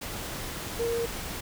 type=tone in noise; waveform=sine; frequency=466.2 Hz; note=A#4; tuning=in tune; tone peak=-26 dBFS; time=0.79-1.06 s; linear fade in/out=10 ms; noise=pink; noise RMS=-36 dBFS; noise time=0.01-1.41 s; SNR=+7 dB; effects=none